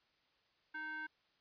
square tone with band-pass filter, 310.5 Hz, D#4, 3 cents flat, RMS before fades -44 dBFS, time 0.74-1.07 s, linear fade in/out 10 ms, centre 1500 Hz, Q 5, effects white hiss -75 dBFS RMS until 1.4 s + resampled to 11025 Hz

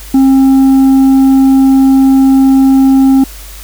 triangle tone with tanh clipping, 267.7 Hz, C4, 40 cents sharp, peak -4 dBFS, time 0.14-3.24 s, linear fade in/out 5 ms, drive 9 dB, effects added 50 Hz sine -28 dBFS peak until 3.63 s + white hiss -32 dBFS RMS until 3.63 s

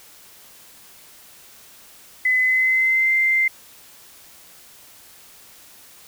sine tone with pitch glide, 2020 to 2086 Hz, B6 to C7, +39 to -6 cents, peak -15 dBFS, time 2.25-3.48 s, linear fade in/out 5 ms, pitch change +55 cents, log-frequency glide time 2.38-3.14 s, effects white hiss -47 dBFS RMS until 6.07 s

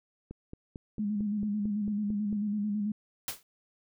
click train, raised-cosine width 3 ms, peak -28 dBFS, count 10, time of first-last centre 0.31-2.328 s, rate 4.46 Hz
sine tone with vibrato, 207.7 Hz, G#3, in tune, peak -28 dBFS, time 0.99-2.92 s, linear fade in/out 5 ms, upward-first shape square, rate 9.1 Hz, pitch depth 39 cents each way
white noise with exponential decay, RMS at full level -30 dBFS, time 3.28-3.43 s, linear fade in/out 1 ms, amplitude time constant 32 ms
effects none

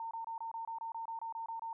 sine tone bursts, 910 Hz, A#5, 42 cents flat, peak -38 dBFS, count 13, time 0-1.73 s, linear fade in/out 2 ms, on 110 ms, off 25 ms, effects none

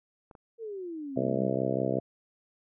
clicks, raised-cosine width 1 ms, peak -36 dBFS, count 2, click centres 0.312 / 0.352 s
sine exponential sweep, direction down, 467.8 to 185 Hz, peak -35 dBFS, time 0.58-1.51 s, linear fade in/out 50 ms
harmonic tone, 65.41 Hz, C2, in tune, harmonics 2 / 3 / 4 / 5 / 6 / 7 / 8 / 9 / 10, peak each -35 / -35 / -35 / -35 / -35 / -35 / -35 / -35 / -35 dBFS, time 1.16-2 s, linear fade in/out 10 ms
effects none

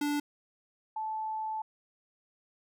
square / sine tone pair in turn, 291.8 / 872.6 Hz, D4 / A5, -11 / -15 cents, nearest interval octave + perfect fifth, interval 1896 cents, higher second, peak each -29 / -32 dBFS, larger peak first, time 0.01-0.2 / 0.96-1.62 s, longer second, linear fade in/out 5 ms, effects none

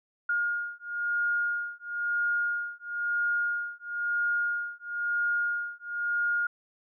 sine beating tone pair, 1422 / 1423 Hz, F6 / F6, +31 / +32 cents, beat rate 1 Hz, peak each -30 dBFS, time 0.29-6.47 s, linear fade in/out 5 ms, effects none

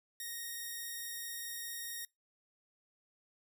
5% pulse tone, 1864.7 Hz, A#6, in tune, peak -30 dBFS, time 0.2-2.05 s, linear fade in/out 2 ms, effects noise-tail reverb RT60 0.2 s tail -26 dB re dry

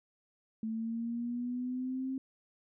sine linear sweep, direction up, 220 to 265.9 Hz, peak -33 dBFS, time 0.63-2.18 s, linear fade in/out 2 ms, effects none

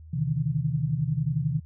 sine tone cluster, 127.6 / 148.6 / 159.8 Hz, C3 / D3 / D#3, -43 / +21 / +47 cents, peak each -28 dBFS, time 0.13-1.6 s, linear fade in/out 10 ms, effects added 79 Hz sine -43 dBFS peak until 1.65 s

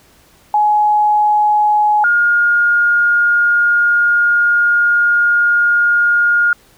sine tone pair in turn, 841 / 1422.2 Hz, G#5 / F6, +22 / +31 cents, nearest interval major sixth, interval 909 cents, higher second, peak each -9 dBFS, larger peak neither, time 0.54-2.04 / 2.04-6.53 s, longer second, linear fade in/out 2 ms, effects pink hiss -49 dBFS RMS until 6.77 s

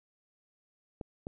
clicks, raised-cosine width 2 ms, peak -25 dBFS, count 2, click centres 1.012 / 1.269 s, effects none

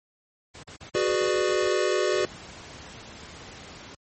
pink noise bursts, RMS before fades -43 dBFS, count 9, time 0.54-1.691 s, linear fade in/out 10 ms, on 95 ms, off 37 ms
square chord, G# half-diminished seventh, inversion third, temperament equal with one note detuned, 370 / 415.3 / 493.9 / 594.5 Hz, F#4 / G#4 / B4 / D5, 0 / 0 / 0 / +21 cents, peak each -26 / -29 / -30 / -29 dBFS, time 0.95-2.25 s, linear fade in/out 0 ms
pink noise, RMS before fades -43 dBFS, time 2.12-3.95 s, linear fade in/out 5 ms
effects high-pass 60 Hz 12 dB/octave + MP3 32 kbps

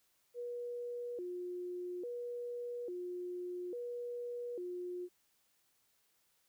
sine tone with vibrato, 415.3 Hz, G#4, in tune, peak -39 dBFS, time 0.34-5.09 s, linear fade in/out 50 ms, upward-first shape square, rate 0.59 Hz, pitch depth 260 cents each way, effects white hiss -75 dBFS RMS until 6.48 s

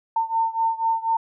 sine beating tone pair, 903 / 907.1 Hz, A5 / A#5, +45 / -47 cents, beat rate 4.1 Hz, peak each -22 / -24 dBFS, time 0.16-1.17 s, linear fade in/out 5 ms, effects none

